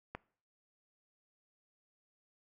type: click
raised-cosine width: 0.5 ms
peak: -25 dBFS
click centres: 0.15 s
effects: noise-tail reverb RT60 0.5 s tail -22 dB re dry